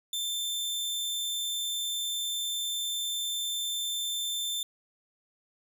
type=tone; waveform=sawtooth; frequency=3555 Hz; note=A7; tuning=17 cents sharp; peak=-27 dBFS; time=0.13-4.63 s; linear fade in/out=2 ms; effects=none